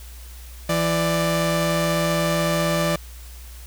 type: tone pair together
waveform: sawtooth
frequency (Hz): 166.52 / 590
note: E3 / D5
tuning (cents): +18 / +8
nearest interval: octave + minor seventh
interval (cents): 2190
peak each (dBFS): -18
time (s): 0.69-2.96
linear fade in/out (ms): 5
effects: added 60 Hz sine -37 dBFS peak until 3.66 s + white hiss -46 dBFS RMS until 3.66 s